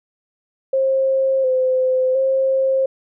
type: tone with pitch steps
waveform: sine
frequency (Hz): 533 / 515 / 532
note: C5 / C5 / C5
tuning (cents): +32 / -28 / +29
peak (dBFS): -14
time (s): 0.73-2.86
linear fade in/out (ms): 5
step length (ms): 710
effects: none